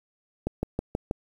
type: click train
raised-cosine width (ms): 2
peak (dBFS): -13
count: 5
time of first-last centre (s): 0.47-1.111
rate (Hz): 6.24
effects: 8-bit